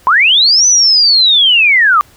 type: linear two-way sweep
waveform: sine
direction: up then down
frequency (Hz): 946 to 6080 to 1143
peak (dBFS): -5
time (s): 0.07-2.01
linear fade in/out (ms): 0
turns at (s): 0.67
effects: pink hiss -45 dBFS RMS until 2.16 s